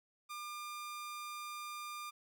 sawtooth tone, 1200 Hz, D6, 37 cents sharp, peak -39 dBFS, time 0.29-2.11 s, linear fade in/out 20 ms, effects 13-bit

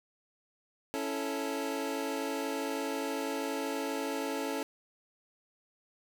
25% pulse chord, A major, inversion first, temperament equal, 277.2 / 329.6 / 440 Hz, C#4 / E4 / A4, 0 / 0 / 0 cents, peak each -32 / -36 / -33 dBFS, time 0.94-4.63 s, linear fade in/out 0 ms, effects none

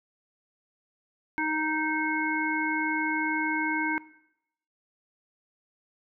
harmonic tone, 311.1 Hz, D#4, in tune, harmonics 1 / 3 / 5 / 7, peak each -31 / -31 / -31 / -31 dBFS, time 1.38-3.98 s, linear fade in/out 0 ms, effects noise-tail reverb RT60 0.8 s tail -19 dB re dry

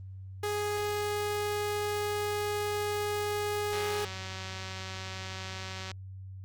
sawtooth tone, 415.3 Hz, G#4, in tune, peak -26 dBFS, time 0.43-4.05 s, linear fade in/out 5 ms
click train, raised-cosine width 0.2 ms, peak -23 dBFS, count 414, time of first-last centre 3.73-5.915 s, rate 189 Hz
effects added 95 Hz sine -41 dBFS peak until 6.44 s + Opus 24 kbps

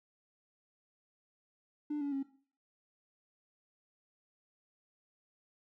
triangle tone with pitch steps, 296.4 / 284.5 / 273.1 Hz, D4 / C#4 / C#4, +16 / +45 / -26 cents, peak -29 dBFS, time 1.9-2.23 s, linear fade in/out 10 ms, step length 110 ms, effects noise-tail reverb RT60 0.4 s tail -17 dB re dry + tanh soft clip ceiling -30 dBFS

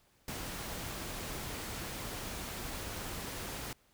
pink noise, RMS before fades -41 dBFS, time 0.28-3.73 s, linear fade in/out 2 ms, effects pink hiss -69 dBFS RMS until 3.93 s

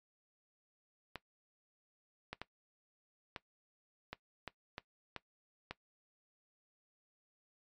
clicks, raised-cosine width 0.3 ms, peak -25 dBFS, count 9, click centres 1.157 / 2.33 / 2.416 / 3.362 / 4.13 / 4.477 / 4.781 / 5.163 / 5.71 s, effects noise-tail reverb RT60 0.1 s tail -18 dB re dry + MP3 96 kbps

